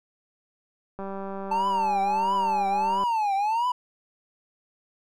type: click train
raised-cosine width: 1 ms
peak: -22 dBFS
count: 400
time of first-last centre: 0.99-3.036 s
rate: 195 Hz
type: tone with vibrato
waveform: triangle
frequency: 880 Hz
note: A5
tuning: in tune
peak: -20 dBFS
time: 1.51-3.72 s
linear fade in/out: 5 ms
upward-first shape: triangle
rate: 1.5 Hz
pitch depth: 230 cents each way
effects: none